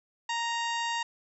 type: harmonic tone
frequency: 932.3 Hz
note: A#5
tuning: in tune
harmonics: 1 / 2 / 3 / 4 / 5 / 6 / 7 / 8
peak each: -31 / -35 / -37 / -40 / -44 / -48 / -46 / -45 dBFS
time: 0.29-1.03 s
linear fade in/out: 5 ms
effects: none